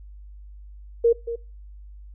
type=tone with echo; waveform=sine; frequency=466.2 Hz; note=A#4; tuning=in tune; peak=-13 dBFS; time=1.04-1.13 s; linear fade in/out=10 ms; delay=230 ms; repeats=1; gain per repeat=-12 dB; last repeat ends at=1.36 s; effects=noise-tail reverb RT60 0.3 s tail -22 dB re dry + added 50 Hz sine -40 dBFS peak until 2.14 s